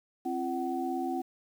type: tone cluster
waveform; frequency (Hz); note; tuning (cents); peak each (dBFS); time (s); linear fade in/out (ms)
sine; 264.3 / 340.9 / 752; C4 / F4 / F#5; +18 / -42 / +28; -34 / -34 / -34; 0.25-1.22; 10
effects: 9-bit